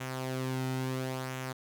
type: tone with flanger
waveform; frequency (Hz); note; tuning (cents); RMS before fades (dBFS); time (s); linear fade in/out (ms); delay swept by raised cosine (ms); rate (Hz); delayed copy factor
sawtooth; 130; C3; -11; -35; 0-1.53; 10; 0.21 to 1.81; 0.73; -0.5
effects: none